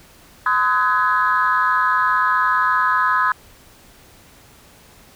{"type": "tone cluster", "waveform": "sine", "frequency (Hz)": [1022, 1265, 1497, 1672], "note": ["C6", "D#6", "F#6", "G#6"], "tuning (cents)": [-41, 28, 20, 11], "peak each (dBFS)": [-18, -18, -23, -21], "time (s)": [0.46, 3.32], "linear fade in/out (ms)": 2, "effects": ["tanh soft clip ceiling -6 dBFS", "pink hiss -48 dBFS RMS until 5.15 s"]}